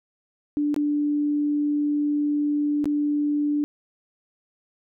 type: tone with dropouts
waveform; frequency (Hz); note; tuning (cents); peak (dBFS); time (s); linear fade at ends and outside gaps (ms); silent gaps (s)
sine; 293.7; D4; 0; -20; 0.57-3.64; 0; 0.743-0.763 / 2.843-2.856
effects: none